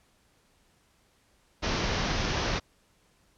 pink low-pass noise, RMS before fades -29 dBFS, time 1.62-2.6 s, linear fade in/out 20 ms, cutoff 6200 Hz, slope 96 dB/octave, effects pink hiss -66 dBFS RMS until 3.37 s + low-pass 11000 Hz 12 dB/octave

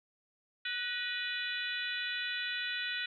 harmonic tone with a mistuned harmonic, 493.9 Hz, B4, in tune, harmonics 3 / 4 / 5 / 6 / 7 / 8, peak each -39 / -40 / -41 / -42 / -42 / -43 dBFS, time 0.65-3.06 s, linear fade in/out 5 ms, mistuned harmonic 4, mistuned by -65 cents, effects none

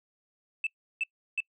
sine tone bursts, 2637 Hz, E7, in tune, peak -25 dBFS, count 3, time 0.64-1.404 s, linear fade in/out 2 ms, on 28 ms, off 340 ms, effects noise-tail reverb RT60 0.1 s tail -25 dB re dry + tanh soft clip ceiling -22 dBFS

